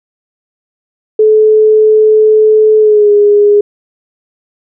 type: tone with pitch glide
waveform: sine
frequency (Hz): 431.8 to 412.5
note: A4 to G#4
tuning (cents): -33 to -12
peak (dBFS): -3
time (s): 1.19-3.61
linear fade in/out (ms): 5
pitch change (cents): -79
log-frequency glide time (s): 2.79-3.11
effects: none